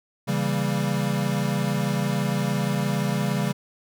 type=chord; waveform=square; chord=C# diminished seventh; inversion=none; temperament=equal; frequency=138.59 / 164.81 / 196 / 233.1 Hz; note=C#3 / E3 / G3 / Bb3; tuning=0 / 0 / 0 / 0 cents; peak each=-27 / -30 / -27 / -33 dBFS; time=0.27-3.53 s; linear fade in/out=20 ms; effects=none